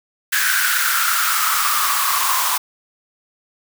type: noise with high-pass filter sweep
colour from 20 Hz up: white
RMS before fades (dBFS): -18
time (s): 0.32-2.58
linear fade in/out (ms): 10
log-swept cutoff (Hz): 1600 to 1000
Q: 7.8
effects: none